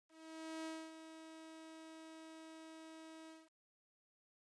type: tone with ADSR envelope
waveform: sawtooth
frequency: 320.3 Hz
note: E4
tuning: 50 cents flat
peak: -39 dBFS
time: 0.08-3.5 s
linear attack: 570 ms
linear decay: 260 ms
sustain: -10 dB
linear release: 210 ms
effects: resampled to 22050 Hz + 12-bit